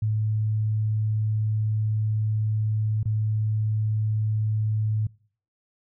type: tone with dropouts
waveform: sine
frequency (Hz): 108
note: A2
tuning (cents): -32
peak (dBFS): -21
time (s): 0.02-5.07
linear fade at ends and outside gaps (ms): 5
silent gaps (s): 3.031-3.055
effects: noise-tail reverb RT60 0.5 s tail -24 dB re dry